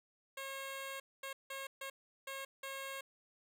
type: tone bursts at uneven times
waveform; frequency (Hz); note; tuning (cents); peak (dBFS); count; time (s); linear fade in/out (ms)
10% pulse; 542; C#5; -39; -34; 6; 0.37-1 / 1.23-1.33 / 1.5-1.67 / 1.81-1.9 / 2.27-2.45 / 2.63-3.01; 5
effects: none